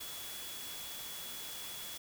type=tone in noise; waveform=sine; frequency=3379 Hz; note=G#7; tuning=29 cents sharp; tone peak=-48 dBFS; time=0-1.98 s; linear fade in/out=10 ms; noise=white; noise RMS=-45 dBFS; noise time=0-1.98 s; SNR=-6 dB; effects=none